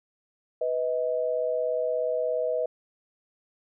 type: tone pair together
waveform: sine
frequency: 495.1 / 632 Hz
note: B4 / D#5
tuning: +4 / +27 cents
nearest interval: major third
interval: 423 cents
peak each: -27 dBFS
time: 0.61-2.66 s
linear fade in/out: 5 ms
effects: none